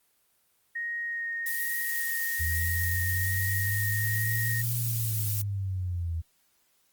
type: tone with vibrato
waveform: sine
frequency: 1864.7 Hz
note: A#6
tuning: in tune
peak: -30 dBFS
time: 0.75-4.62 s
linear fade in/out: 10 ms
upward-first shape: sine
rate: 1.2 Hz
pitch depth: 10 cents each way
type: noise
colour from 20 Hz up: violet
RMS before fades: -32 dBFS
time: 1.46-5.42 s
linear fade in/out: 5 ms
type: linear two-way sweep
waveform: sine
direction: up then down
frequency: 80.8 to 119.3 to 80.8 Hz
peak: -28 dBFS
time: 2.39-6.22 s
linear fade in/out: 20 ms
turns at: 4.79 s
effects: white hiss -69 dBFS RMS until 6.92 s + Opus 24 kbps